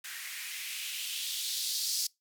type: noise with band-pass filter sweep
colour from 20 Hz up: violet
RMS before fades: -36 dBFS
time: 0.04-2.07 s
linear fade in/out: 5 ms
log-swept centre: 1700 to 5100 Hz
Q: 2.7
effects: noise-tail reverb RT60 0.2 s tail -24 dB re dry